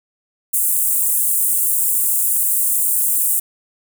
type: high-pass noise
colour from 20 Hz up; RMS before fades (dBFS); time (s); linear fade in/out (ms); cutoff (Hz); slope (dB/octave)
pink; -17; 0.53-3.4; 10; 8200; 48
effects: none